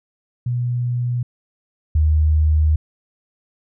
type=tone pair in turn; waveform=sine; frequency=122.2 / 77.18 Hz; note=B2 / D#2; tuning=-18 / -13 cents; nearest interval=minor sixth; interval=795 cents; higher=first; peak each=-18 / -12 dBFS; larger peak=second; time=0.46-1.23 / 1.95-2.76 s; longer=second; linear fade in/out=5 ms; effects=none